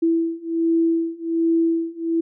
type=beating tone pair; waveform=sine; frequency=330 / 331.3 Hz; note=E4 / E4; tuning=+2 / +9 cents; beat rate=1.3 Hz; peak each=-21 / -20 dBFS; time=0.02-2.21 s; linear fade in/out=10 ms; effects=none